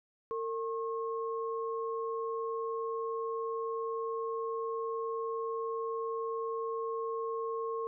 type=tone pair together; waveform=sine; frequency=454.9 / 1082 Hz; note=A#4 / C#6; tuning=-42 / -42 cents; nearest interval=octave + minor third; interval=1500 cents; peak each=-34 / -38 dBFS; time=0.31-7.87 s; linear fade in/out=0 ms; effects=none